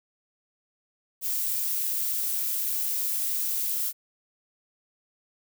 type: noise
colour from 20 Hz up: violet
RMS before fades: -28 dBFS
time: 1.21-3.93 s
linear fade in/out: 50 ms
effects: none